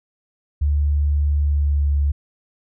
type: tone with pitch glide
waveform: sine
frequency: 72.9 to 71.65 Hz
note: D2 to D2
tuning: -12 to -42 cents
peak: -15 dBFS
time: 0.61-2.12 s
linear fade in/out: 10 ms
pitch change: -30 cents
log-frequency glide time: 1.39-1.93 s
effects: none